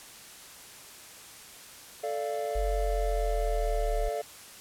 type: chord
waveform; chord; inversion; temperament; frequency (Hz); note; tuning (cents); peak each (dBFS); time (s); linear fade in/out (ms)
triangle; D minor; second; equal with one note detuned; 440 / 587.3 / 691.6; A4 / D5 / F5; 0 / 0 / -17; -32; 2.03-4.22; 10
type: exponential sweep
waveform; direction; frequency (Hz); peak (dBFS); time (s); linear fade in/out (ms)
sine; down; 47.5 to 36.71; -27; 2.55-4.09; 10
effects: white hiss -48 dBFS RMS until 4.6 s + low-pass 12000 Hz 12 dB/octave